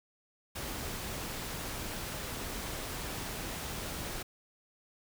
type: noise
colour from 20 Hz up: pink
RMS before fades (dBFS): -39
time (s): 0.55-4.23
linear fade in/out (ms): 10
effects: none